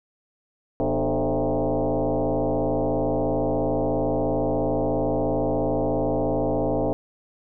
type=tone with frequency modulation; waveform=sine; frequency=110 Hz; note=A2; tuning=in tune; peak=-20 dBFS; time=0.8-6.93 s; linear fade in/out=0 ms; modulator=137 Hz; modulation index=4.7; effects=none